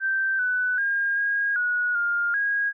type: tone with pitch steps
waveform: sine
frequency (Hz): 1561 / 1495 / 1616 / 1633 / 1458 / 1408 / 1641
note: G6 / F#6 / G#6 / G#6 / F#6 / F6 / G#6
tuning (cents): -8 / +17 / -48 / -30 / -26 / +14 / -21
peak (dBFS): -21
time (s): 0-2.73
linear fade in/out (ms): 50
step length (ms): 390
effects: none